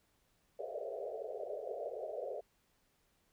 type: band-pass noise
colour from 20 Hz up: white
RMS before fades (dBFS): -42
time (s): 0.59-2.41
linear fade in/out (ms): 10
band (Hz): 400 to 690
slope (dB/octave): 96
effects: pink hiss -75 dBFS RMS until 3.32 s